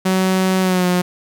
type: tone with pitch glide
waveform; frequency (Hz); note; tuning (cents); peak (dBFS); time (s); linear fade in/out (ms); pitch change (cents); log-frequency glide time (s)
sawtooth; 187.5 to 179.55; F#3 to F3; +23 to +48; -10; 0.05-1.02; 10; -75; 0.61-0.87
effects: none